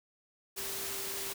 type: tone in noise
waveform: sine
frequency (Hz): 392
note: G4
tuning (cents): 0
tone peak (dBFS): -47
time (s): 0.56-1.34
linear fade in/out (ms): 20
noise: white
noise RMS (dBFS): -38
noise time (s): 0.56-1.34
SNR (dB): -12
effects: none

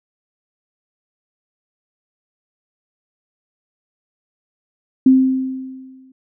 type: tone with exponential decay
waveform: sine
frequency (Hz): 261.6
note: C4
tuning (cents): 0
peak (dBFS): -5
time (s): 5.06-6.12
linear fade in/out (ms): 5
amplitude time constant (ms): 230
effects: none

